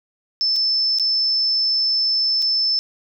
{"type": "tone with dropouts", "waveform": "sine", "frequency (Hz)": 5274, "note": "E8", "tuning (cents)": 0, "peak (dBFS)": -16, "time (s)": [0.41, 2.79], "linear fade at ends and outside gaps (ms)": 0, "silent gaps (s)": [[0.56, 0.564], [0.986, 0.997], [2.42, 2.424]], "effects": []}